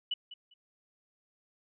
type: tone with echo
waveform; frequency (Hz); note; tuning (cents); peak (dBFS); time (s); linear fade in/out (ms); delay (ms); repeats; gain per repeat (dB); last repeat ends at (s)
sine; 2960; F#7; 0; -29; 0.11-0.14; 5; 200; 2; -14; 0.54
effects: none